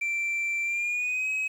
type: tone with pitch glide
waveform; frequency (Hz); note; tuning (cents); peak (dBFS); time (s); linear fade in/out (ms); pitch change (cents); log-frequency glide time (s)
sine; 2348 to 2546; D7 to D#7; -1 to +39; -23; 0.01-1.48; 10; +140; 0.63-1.29
effects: tanh soft clip ceiling -25 dBFS + 9-bit